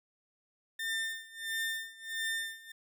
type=tone with tremolo; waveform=30% pulse; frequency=1801 Hz; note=A6; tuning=40 cents sharp; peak=-29 dBFS; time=0.79-2.72 s; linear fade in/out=5 ms; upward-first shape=sine; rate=1.5 Hz; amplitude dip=90%; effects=none